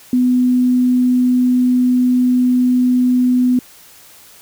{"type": "tone", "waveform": "sine", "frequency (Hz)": 250, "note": "B3", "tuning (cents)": 21, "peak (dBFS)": -10, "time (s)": [0.13, 3.59], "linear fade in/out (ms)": 2, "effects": ["white hiss -43 dBFS RMS until 4.41 s"]}